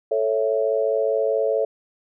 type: chord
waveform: sine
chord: A major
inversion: none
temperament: equal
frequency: 440 / 554.4 / 659.3 Hz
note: A4 / C#5 / E5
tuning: 0 / 0 / 0 cents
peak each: -22 / -22 / -25 dBFS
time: 0.11-1.65 s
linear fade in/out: 5 ms
effects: none